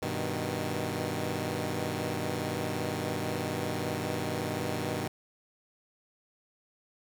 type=chord; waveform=10% pulse; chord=G augmented; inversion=none; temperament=equal; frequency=98 / 123.47 / 155.56 Hz; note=G2 / B2 / D#3; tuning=0 / 0 / 0 cents; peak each=-27 dBFS; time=0.02-5.08 s; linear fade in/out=5 ms; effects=none